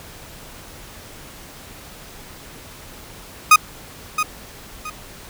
30% pulse tone with echo, 1244.5 Hz, D#6, in tune, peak -3 dBFS, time 3.51-3.56 s, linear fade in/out 5 ms, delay 670 ms, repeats 2, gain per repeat -11 dB, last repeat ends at 4.9 s, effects pink hiss -40 dBFS RMS until 5.29 s

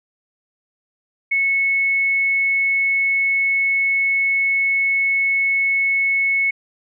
sine tone, 2200 Hz, C#7, 14 cents flat, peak -15 dBFS, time 1.31-6.51 s, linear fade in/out 10 ms, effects none

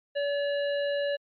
harmonic tone, 571 Hz, D5, 49 cents flat, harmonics 1 / 3 / 5 / 7, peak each -26 / -36 / -40 / -43 dBFS, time 0.15-1.17 s, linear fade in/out 20 ms, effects MP3 48 kbps

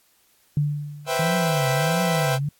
sine tone with exponential decay, 146.83 Hz, D3, in tune, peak -16 dBFS, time 0.57-1.4 s, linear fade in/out 2 ms, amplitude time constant 180 ms
sawtooth chord, C major seventh, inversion third, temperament equal, 493.9 / 523.3 / 659.3 / 784 Hz, B4 / C5 / E5 / G5, 0 / 0 / 0 / 0 cents, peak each -23 / -26 / -22 / -23 dBFS, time 1.06-2.39 s, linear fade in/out 50 ms
sine tone with vibrato, 155.56 Hz, D#3, in tune, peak -22 dBFS, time 1.19-2.49 s, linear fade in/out 5 ms, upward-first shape triangle, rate 1.5 Hz, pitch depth 280 cents each way
effects white hiss -61 dBFS RMS until 2.59 s + AAC 64 kbps

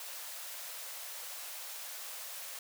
white high-pass noise, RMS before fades -44 dBFS, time 0-2.59 s, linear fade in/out 2 ms, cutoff 480 Hz, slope 96 dB/octave, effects none

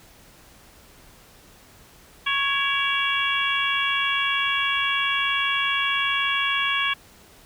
harmonic tone with a mistuned harmonic, 554.4 Hz, C#5, in tune, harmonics 2 / 3 / 4 / 5 / 6, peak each -27 / -27 / -27 / -27 / -27 dBFS, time 2.26-6.94 s, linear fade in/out 10 ms, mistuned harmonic 4, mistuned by +58 cents, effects pink hiss -51 dBFS RMS until 7.45 s

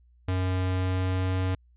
square tone with pitch glide, 92.5 to 93.04 Hz, F#2 to F#2, 0 to +10 cents, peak -25 dBFS, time 0.28-1.55 s, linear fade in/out 5 ms, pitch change +10 cents, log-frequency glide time 0.71-1.33 s, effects added 60 Hz sine -56 dBFS peak until 1.76 s + resampled to 8000 Hz

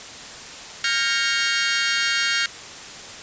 20% pulse chord, G half-diminished seventh, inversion third, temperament equal with one note detuned, 1396.9 / 1606.5 / 1864.7 / 2217 Hz, F6 / G6 / Bb6 / Db7, 0 / +42 / 0 / 0 cents, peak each -20 dBFS, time 0.84-2.46 s, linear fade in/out 2 ms, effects white hiss -37 dBFS RMS until 3.22 s + resampled to 16000 Hz

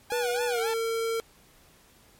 sawtooth tone with vibrato, 796 Hz, G5, 26 cents sharp, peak -28 dBFS, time 0.1-0.74 s, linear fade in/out 5 ms, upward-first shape sine, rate 3.7 Hz, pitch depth 190 cents each way
square tone with pitch glide, 484.9 to 455 Hz, B4 to A#4, -32 to -42 cents, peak -27 dBFS, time 0.12-1.2 s, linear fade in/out 0 ms, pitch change -110 cents, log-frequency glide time 0.53-0.6 s
effects pink hiss -58 dBFS RMS until 2.19 s + MP3 64 kbps

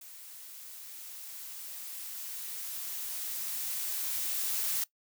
blue noise with level ramp, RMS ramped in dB -49 to -31 dBFS, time 0.01-4.84 s, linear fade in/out 5 ms, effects noise-tail reverb RT60 0.1 s tail -19 dB re dry

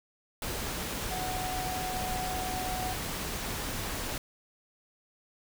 sine tone in noise, 740 Hz, F#5, in tune, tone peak -34 dBFS, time 1.11-2.93 s, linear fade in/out 2 ms, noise pink, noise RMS -35 dBFS, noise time 0.42-4.18 s, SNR -2 dB, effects none

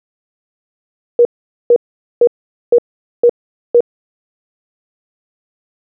sine tone bursts, 478.1 Hz, A#4, 44 cents sharp, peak -4 dBFS, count 6, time 1.19-3.806 s, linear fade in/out 2 ms, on 61 ms, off 450 ms, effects none

